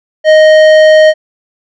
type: tone with tanh clipping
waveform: sine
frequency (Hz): 622.3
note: D#5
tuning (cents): 0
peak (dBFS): -3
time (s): 0.24-1.14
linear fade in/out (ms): 50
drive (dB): 13
effects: none